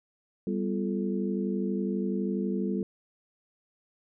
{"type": "tone cluster", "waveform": "sine", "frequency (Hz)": [195.7, 247.8, 345.7, 434.8], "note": ["G3", "B3", "F4", "A4"], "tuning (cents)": [-3, 6, -18, -21], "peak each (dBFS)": [-29, -34, -34, -36], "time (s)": [0.47, 2.83], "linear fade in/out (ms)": 2, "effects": []}